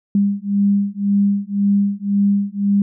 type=beating tone pair; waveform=sine; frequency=200 / 201.9 Hz; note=G3 / G#3; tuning=+35 / -49 cents; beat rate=1.9 Hz; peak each=-17 dBFS; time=0.15-2.82 s; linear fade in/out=2 ms; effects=none